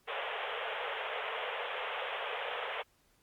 pink band-pass noise, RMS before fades -38 dBFS, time 0.07-2.83 s, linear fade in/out 20 ms, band 430 to 3400 Hz, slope 96 dB/octave, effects pink hiss -70 dBFS RMS until 3.22 s + Opus 48 kbps

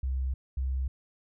sine tone pair in turn, 65.3 / 65.53 Hz, C2 / C2, -3 / +3 cents, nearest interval unison, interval 6 cents, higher second, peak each -27 dBFS, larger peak neither, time 0.03-0.34 / 0.57-0.88 s, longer neither, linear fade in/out 5 ms, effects none

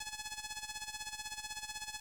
5% pulse tone with tremolo, 855 Hz, A5, 50 cents flat, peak -26 dBFS, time 0-2 s, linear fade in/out 5 ms, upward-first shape sine, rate 16 Hz, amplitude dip 75%, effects low-pass 9000 Hz 12 dB/octave + 9-bit

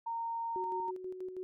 sine tone, 922 Hz, A#5, 19 cents flat, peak -34 dBFS, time 0.06-0.91 s, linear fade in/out 10 ms
sine tone with tremolo, 370 Hz, F#4, in tune, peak -37 dBFS, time 0.56-1.43 s, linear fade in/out 0 ms, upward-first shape square, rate 6.2 Hz, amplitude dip 50%
effects none

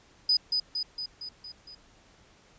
sine tone with echo, 4983 Hz, D#8, 2 cents sharp, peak -20 dBFS, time 0.29-0.37 s, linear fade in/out 5 ms, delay 230 ms, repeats 6, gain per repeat -4 dB, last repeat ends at 1.75 s, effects pink hiss -59 dBFS RMS until 2.58 s + resampled to 16000 Hz

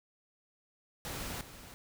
pink noise with echo, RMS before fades -40 dBFS, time 1.05-1.41 s, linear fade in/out 0 ms, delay 330 ms, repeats 1, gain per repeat -11 dB, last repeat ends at 1.74 s, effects none

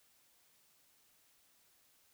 silence, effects white hiss -70 dBFS RMS until 2.13 s

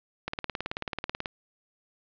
click train, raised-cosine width 0.3 ms, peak -15 dBFS, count 19, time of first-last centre 0.28-1.258 s, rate 18.4 Hz, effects resampled to 11025 Hz + 7-bit

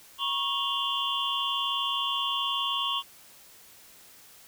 sine tone cluster, 961 / 1100 / 2830 / 3115 / 3407 Hz, B5 / C#6 / F7 / G7 / G#7, -48 / -14 / +22 / -12 / +44 cents, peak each -38 / -31 / -33 / -32 / -33 dBFS, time 0.18-3.03 s, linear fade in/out 50 ms, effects white hiss -53 dBFS RMS until 4.47 s

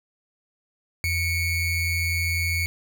square ring-modulated tone, 1144 Hz, D6, 46 cents flat, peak -20 dBFS, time 1.04-2.66 s, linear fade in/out 0 ms, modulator 1060 Hz, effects none

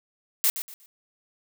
blue noise with echo, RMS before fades -21 dBFS, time 0.44-0.5 s, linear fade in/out 0 ms, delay 120 ms, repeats 3, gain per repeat -11 dB, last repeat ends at 0.86 s, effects none

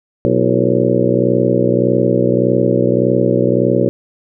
harmonic tone with a mistuned harmonic, 61.74 Hz, B1, in tune, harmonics 2 / 3 / 4 / 5 / 6 / 7 / 8 / 9, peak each -19 / -19 / -19 / -19 / -19 / -19 / -19 / -19 dBFS, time 0.25-3.89 s, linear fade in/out 0 ms, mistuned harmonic 5, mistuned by +110 cents, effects none

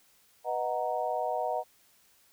sine chord, B major seventh, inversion none, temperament equal, 493.9 / 622.3 / 740 / 932.3 Hz, B4 / D#5 / F#5 / A#5, 0 / 0 / 0 / 0 cents, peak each -36 / -33 / -32 / -36 dBFS, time 0.44-1.64 s, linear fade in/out 50 ms, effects white hiss -64 dBFS RMS until 2.32 s

